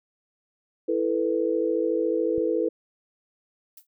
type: chord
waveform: sine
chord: E suspended fourth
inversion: none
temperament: equal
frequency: 329.6 / 440 / 493.9 Hz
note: E4 / A4 / B4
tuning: 0 / 0 / 0 cents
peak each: -26 dBFS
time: 0.88-2.69 s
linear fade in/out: 10 ms
type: click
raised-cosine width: 5 ms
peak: -27 dBFS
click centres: 2.38 s
type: noise with exponential decay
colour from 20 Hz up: violet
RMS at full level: -40 dBFS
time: 3.77-3.87 s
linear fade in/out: 5 ms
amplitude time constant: 20 ms
effects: none